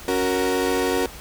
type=chord; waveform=35% pulse; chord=F# major; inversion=second; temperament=equal; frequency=277.2 / 370 / 466.2 Hz; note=C#4 / F#4 / A#4; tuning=0 / 0 / 0 cents; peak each=-24 / -22 / -22 dBFS; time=0.08-1.06 s; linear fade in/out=2 ms; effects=added 60 Hz sine -42 dBFS peak until 1.2 s + pink hiss -40 dBFS RMS until 1.2 s